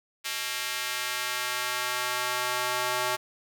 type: tone with high-pass filter sweep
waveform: square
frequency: 124.6 Hz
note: B2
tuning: 16 cents sharp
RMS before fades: -30 dBFS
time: 0.24-3.17 s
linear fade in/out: 20 ms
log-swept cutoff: 2300 to 790 Hz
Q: 0.91
effects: none